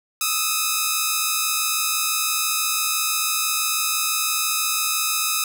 5% pulse tone pair together, 1244.5 / 1310.5 Hz, D#6 / E6, 0 / -11 cents, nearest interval minor second, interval 89 cents, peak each -11 dBFS, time 0.21-5.44 s, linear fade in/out 2 ms, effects none

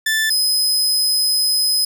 sawtooth tone pair in turn, 1760 / 5050 Hz, A6 / D#8, 0 / +25 cents, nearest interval octave + tritone, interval 1825 cents, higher second, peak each -12 dBFS, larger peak neither, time 0.06-0.3 / 0.3-1.85 s, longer second, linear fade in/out 5 ms, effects none

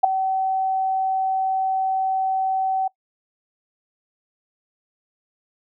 sine tone with ADSR envelope, 763 Hz, G5, 47 cents flat, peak -6 dBFS, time 0.03-2.88 s, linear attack 13 ms, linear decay 6 ms, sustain -13 dB, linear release 8 ms, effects noise-tail reverb RT60 0.1 s tail -22 dB re dry

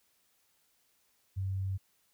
sine tone, 95.9 Hz, G2, 37 cents flat, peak -31 dBFS, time 1.36-1.78 s, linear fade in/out 20 ms, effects white hiss -72 dBFS RMS until 2.13 s

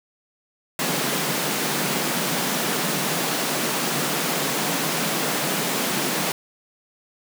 pink high-pass noise, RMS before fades -24 dBFS, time 0.79-6.32 s, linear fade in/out 2 ms, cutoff 140 Hz, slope 96 dB/octave, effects none

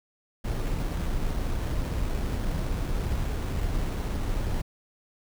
brown noise with sample-and-hold, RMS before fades -28 dBFS, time 0.44-4.62 s, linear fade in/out 10 ms, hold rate 4900 Hz, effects none

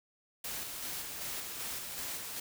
white noise with tremolo, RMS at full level -39 dBFS, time 0.44-2.4 s, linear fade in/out 5 ms, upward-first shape square, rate 2.6 Hz, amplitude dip 30%, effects none

